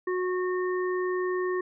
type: harmonic tone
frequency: 365.5 Hz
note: F#4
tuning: 21 cents flat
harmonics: 1 / 3 / 5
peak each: -26 / -35 / -37 dBFS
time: 0.07-1.61 s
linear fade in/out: 5 ms
effects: none